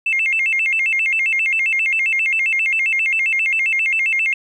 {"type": "tone with vibrato", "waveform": "sine", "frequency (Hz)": 2375, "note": "D7", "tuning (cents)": 19, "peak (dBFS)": -14, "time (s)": [0.06, 4.34], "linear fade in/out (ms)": 5, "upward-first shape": "square", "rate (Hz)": 7.5, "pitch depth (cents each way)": 190, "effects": ["tanh soft clip ceiling -10 dBFS", "9-bit"]}